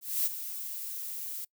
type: noise with ADSR envelope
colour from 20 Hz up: violet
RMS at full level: -27 dBFS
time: 0.01-1.45 s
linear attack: 250 ms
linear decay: 23 ms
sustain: -11 dB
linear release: 7 ms
effects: noise-tail reverb RT60 0.1 s tail -25 dB re dry